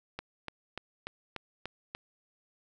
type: click train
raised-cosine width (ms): 0.3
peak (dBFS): -21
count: 7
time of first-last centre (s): 0.19-1.95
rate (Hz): 3.41
effects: none